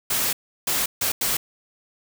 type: noise bursts at uneven times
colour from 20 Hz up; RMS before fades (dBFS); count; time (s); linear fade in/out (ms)
white; -23; 4; 0.1-0.33 / 0.67-0.86 / 1.01-1.12 / 1.21-1.37; 5
effects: none